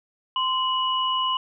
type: tone pair together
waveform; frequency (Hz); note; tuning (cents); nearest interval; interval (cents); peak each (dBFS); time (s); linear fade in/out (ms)
sine; 1036.9 / 2936; C6 / F#7; -16 / -14; octave + tritone; 1802; -23 / -25; 0.36-1.37; 2
effects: none